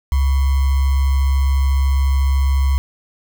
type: tone with sample-and-hold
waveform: sine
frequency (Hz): 68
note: C#2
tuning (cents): -33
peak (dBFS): -12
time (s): 0.12-2.78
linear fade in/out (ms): 0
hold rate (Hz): 1050
effects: none